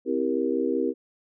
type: chord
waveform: sine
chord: C dominant seventh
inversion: none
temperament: just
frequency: 261.6 / 327 / 392.4 / 470.9 Hz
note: C4 / E4 / G4 / Bb4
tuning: 0 / -14 / +2 / +18 cents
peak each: -28 dBFS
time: 0.05-0.94 s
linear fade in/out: 50 ms
effects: none